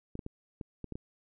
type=clicks; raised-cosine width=3 ms; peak=-26 dBFS; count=7; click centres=0.154 / 0.192 / 0.264 / 0.612 / 0.843 / 0.923 / 0.955 s; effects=none